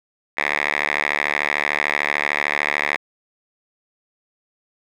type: tone with band-pass filter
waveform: 5% pulse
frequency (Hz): 73.42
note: D2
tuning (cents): 0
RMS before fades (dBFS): -22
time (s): 0.37-2.97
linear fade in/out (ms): 10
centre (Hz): 1900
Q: 3
effects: none